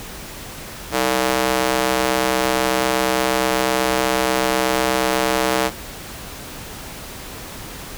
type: tone with high-pass filter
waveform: square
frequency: 64.1 Hz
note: C2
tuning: 35 cents flat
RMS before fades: -19 dBFS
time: 0.91-5.71 s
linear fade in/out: 50 ms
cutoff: 450 Hz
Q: 0.92
effects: pink hiss -34 dBFS RMS until 7.97 s